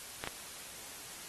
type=clicks; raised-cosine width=0.3 ms; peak=-20 dBFS; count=2; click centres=0.239 / 0.274 s; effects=white hiss -47 dBFS RMS until 1.28 s + AAC 32 kbps